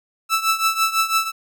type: tone with tremolo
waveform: sawtooth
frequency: 1318.5 Hz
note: E6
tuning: in tune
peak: -10 dBFS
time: 0.29-1.32 s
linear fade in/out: 50 ms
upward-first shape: triangle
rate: 6 Hz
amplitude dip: 85%
effects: none